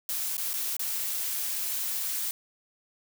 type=noise with dropouts; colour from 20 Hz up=blue; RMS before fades=-31 dBFS; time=0.09-2.31 s; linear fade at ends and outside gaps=1 ms; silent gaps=0.369-0.379 / 0.533-0.539 / 0.767-0.794 s; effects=none